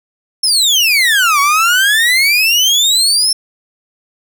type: exponential two-way sweep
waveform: 30% pulse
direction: down then up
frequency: 5400 to 1108.7 to 5400 Hz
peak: -6 dBFS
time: 0.43-3.33 s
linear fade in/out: 5 ms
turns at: 1.4 s
effects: 7-bit